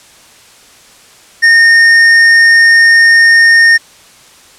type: tone with tanh clipping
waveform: sine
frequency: 1835 Hz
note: A#6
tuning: 28 cents flat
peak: -4 dBFS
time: 1.42-3.78 s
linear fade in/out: 20 ms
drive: 10 dB
effects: white hiss -40 dBFS RMS until 4.58 s + low-pass 9000 Hz 12 dB/octave